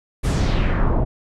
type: noise with low-pass filter sweep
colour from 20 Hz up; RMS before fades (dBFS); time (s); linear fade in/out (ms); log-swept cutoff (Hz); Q
brown; -18; 0.23-1.05; 20; 11000 to 650; 1.9
effects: none